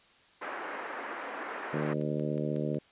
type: band-pass noise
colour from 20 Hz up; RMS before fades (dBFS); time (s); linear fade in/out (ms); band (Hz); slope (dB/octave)
white; -39; 0.41-1.94; 10; 290 to 1800; 24
type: harmonic tone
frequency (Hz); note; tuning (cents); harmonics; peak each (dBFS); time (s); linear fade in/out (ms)
75; D2; +37; 2 / 3 / 4 / 5 / 6 / 7 / 8; -34 / -36 / -37 / -38 / -39 / -39 / -40; 1.73-2.79; 10
type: click train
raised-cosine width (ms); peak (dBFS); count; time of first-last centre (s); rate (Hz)
0.3; -36; 6; 1.83-2.746; 5.46
effects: white hiss -61 dBFS RMS until 2.91 s + resampled to 8000 Hz